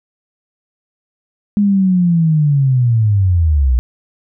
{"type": "linear sweep", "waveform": "sine", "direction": "down", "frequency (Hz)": [207.7, 58.27], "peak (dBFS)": -9, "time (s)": [1.57, 3.79], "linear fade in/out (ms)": 0, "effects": []}